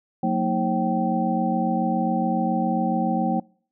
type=tone cluster; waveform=sine; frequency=182.2 / 229.4 / 313.8 / 537 / 772 Hz; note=F#3 / A#3 / D#4 / C5 / G5; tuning=-26 / -28 / +15 / +45 / -27 cents; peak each=-25 / -24 / -29 / -31 / -25 dBFS; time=0.23-3.4 s; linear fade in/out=5 ms; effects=noise-tail reverb RT60 0.5 s tail -26 dB re dry